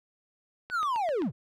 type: linear sweep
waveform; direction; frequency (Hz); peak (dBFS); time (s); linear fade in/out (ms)
triangle; down; 1532 to 91.7; -24; 0.7-1.32; 50
type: click train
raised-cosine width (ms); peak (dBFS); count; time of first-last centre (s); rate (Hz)
0.3; -25; 5; 0.7-1.22; 7.69
effects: none